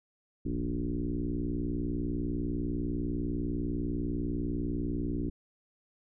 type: tone with frequency modulation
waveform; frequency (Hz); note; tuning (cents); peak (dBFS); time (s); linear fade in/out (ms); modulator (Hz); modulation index
sine; 160; D#3; +49; -29; 0.45-5.3; 10; 60; 3.1
effects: none